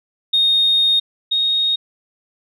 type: tone pair in turn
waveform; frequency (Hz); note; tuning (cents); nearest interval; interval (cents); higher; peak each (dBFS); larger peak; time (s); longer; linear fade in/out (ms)
sine; 3703 / 3729; A#7 / A#7; -12 / 0; unison; 12; second; -11 / -14; first; 0.33-1 / 1.31-1.76; first; 10
effects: tanh soft clip ceiling -7 dBFS